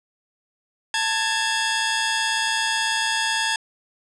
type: tone pair together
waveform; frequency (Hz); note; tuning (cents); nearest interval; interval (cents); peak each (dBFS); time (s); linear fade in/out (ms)
15% pulse; 889.7 / 1661.2; A5 / G#6; +19 / 0; major seventh; 1081; -17; 0.94-3.56; 2
effects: resampled to 24000 Hz + 7-bit